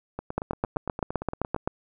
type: two click trains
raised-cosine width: 1 ms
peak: -11 / -18 dBFS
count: 11 / 13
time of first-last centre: 0.38-1.675 / 0.19-1.563 s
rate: 7.72 / 8.74 Hz
effects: none